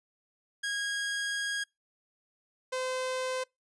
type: tone pair in turn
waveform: sawtooth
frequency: 1639 / 514.2 Hz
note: G#6 / C5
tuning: -23 / -30 cents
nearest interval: octave + minor sixth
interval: 2007 cents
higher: first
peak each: -27 dBFS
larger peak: neither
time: 0.63-1.64 / 2.72-3.44 s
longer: first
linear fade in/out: 10 ms
effects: noise-tail reverb RT60 0.2 s tail -26 dB re dry + resampled to 22050 Hz